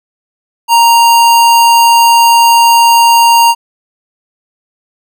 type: tone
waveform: square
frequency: 932.3 Hz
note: A#5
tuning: in tune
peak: -4 dBFS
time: 0.68-3.55 s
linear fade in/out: 50 ms
effects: none